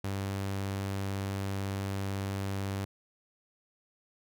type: tone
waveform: sawtooth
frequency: 98 Hz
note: G2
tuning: in tune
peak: -28 dBFS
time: 0.04-2.85 s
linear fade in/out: 5 ms
effects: none